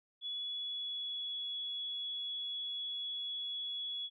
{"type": "tone with pitch glide", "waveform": "sine", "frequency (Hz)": [3399, 3376], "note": ["G#7", "G#7"], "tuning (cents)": [39, 28], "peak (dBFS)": -37, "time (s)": [0.21, 4.1], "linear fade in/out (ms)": 50, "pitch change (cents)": -11, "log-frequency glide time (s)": [0.37, 1.37], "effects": []}